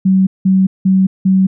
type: tone bursts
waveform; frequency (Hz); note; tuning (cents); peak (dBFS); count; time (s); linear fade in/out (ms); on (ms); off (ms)
sine; 189.7; F#3; +43; -7; 4; 0.05-1.47; 10; 220; 180
effects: none